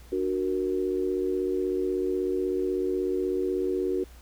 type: chord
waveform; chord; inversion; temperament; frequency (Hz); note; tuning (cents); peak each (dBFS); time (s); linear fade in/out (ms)
sine; D augmented; none; equal; 293.7 / 370 / 466.2; D4 / F#4 / A#4; 0 / 0 / 0; -32 / -26 / -32; 0.12-4.04; 5
effects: added 60 Hz sine -47 dBFS peak until 4.21 s + pink hiss -55 dBFS RMS until 4.21 s